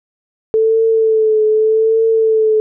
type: tone with vibrato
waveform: sine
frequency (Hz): 440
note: A4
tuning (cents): 0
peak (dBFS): -9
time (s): 0.54-2.6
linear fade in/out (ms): 0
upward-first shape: triangle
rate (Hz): 0.83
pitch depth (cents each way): 41
effects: none